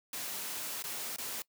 white noise with dropouts, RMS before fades -39 dBFS, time 0.13-1.42 s, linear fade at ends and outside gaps 2 ms, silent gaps 0.824-0.839 / 1.162-1.183 s, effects noise-tail reverb RT60 0.1 s tail -22 dB re dry + high-pass 150 Hz 12 dB/octave

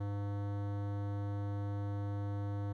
sine tone with hard clipping, 101.2 Hz, G#2, 44 cents flat, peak -37 dBFS, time 0-2.73 s, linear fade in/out 10 ms, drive 18 dB, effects none

